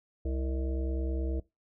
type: harmonic tone with a mistuned harmonic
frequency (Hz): 65.41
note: C2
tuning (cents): 0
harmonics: 1 / 3 / 5 / 7 / 9 / 10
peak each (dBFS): -30 / -46 / -38 / -41 / -48 / -48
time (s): 0.25-1.4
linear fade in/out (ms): 5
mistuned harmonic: 10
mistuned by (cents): -42
effects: noise-tail reverb RT60 0.2 s tail -19 dB re dry